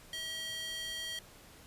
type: tone with high-pass filter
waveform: square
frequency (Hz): 641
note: E5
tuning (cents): -49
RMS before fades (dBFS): -40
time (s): 0.13-1.19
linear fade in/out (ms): 2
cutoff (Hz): 2700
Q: 3
effects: pink hiss -56 dBFS RMS until 1.66 s + resampled to 32000 Hz